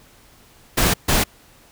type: noise bursts at uneven times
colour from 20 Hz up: pink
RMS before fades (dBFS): -17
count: 2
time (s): 0.77-0.94 / 1.08-1.24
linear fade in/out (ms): 10
effects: pink hiss -51 dBFS RMS until 1.71 s